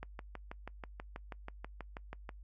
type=click train; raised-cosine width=0.5 ms; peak=-28 dBFS; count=15; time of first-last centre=0.03-2.292 s; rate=6.19 Hz; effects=noise-tail reverb RT60 0.1 s tail -24 dB re dry + added 50 Hz sine -49 dBFS peak until 2.43 s

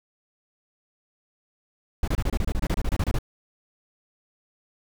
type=noise bursts; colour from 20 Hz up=brown; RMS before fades=-23 dBFS; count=16; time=2.03-3.187 s; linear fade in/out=2 ms; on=47 ms; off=27 ms; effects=none

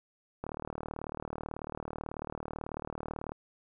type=click train; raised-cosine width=1 ms; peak=-23 dBFS; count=111; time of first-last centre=0.44-3.32 s; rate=38.2 Hz; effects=none

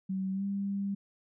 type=tone with pitch glide; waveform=sine; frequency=190.4 to 198.6 Hz; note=F#3 to G3; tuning=+50 to +23 cents; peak=-30 dBFS; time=0.09-0.95 s; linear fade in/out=10 ms; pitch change=+73 cents; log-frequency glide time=0.32-0.44 s; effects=none

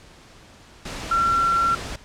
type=tone in noise; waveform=sine; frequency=1361 Hz; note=F6; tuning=45 cents flat; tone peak=-17 dBFS; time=1.11-1.75 s; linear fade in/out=5 ms; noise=pink; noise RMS=-32 dBFS; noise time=0.85-1.96 s; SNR=+12 dB; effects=pink hiss -48 dBFS RMS until 2.04 s + low-pass 7000 Hz 12 dB/octave

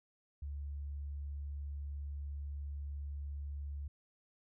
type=tone; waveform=sine; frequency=71.5 Hz; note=D2; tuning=46 cents flat; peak=-39 dBFS; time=0.42-3.88 s; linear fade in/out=5 ms; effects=none

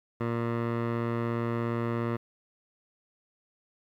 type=tone with low-pass filter; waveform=15% pulse; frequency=117.1 Hz; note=A#2; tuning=8 cents sharp; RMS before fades=-30 dBFS; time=0.2-2.17 s; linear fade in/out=10 ms; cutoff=1600 Hz; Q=1.1; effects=10-bit

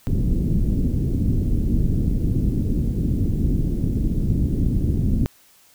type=low-pass noise; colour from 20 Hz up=pink; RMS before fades=-20 dBFS; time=0.07-5.26 s; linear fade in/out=0 ms; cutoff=290 Hz; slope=24 dB/octave; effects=white hiss -54 dBFS RMS until 5.74 s

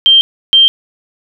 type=tone pair in turn; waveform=sine; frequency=3149 / 3149 Hz; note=G7 / G7; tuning=+7 / +7 cents; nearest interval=unison; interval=0 cents; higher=neither; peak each=-3 dBFS; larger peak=neither; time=0.06-0.21 / 0.53-0.68 s; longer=neither; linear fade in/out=0 ms; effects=none

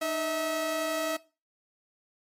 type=tone pair together; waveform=sawtooth; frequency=307.1 / 645.7 Hz; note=D#4 / E5; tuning=-23 / -36 cents; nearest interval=octave + minor second; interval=1287 cents; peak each=-31 / -25 dBFS; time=0.01-1.17 s; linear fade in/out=10 ms; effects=noise-tail reverb RT60 0.3 s tail -19 dB re dry + MP3 64 kbps

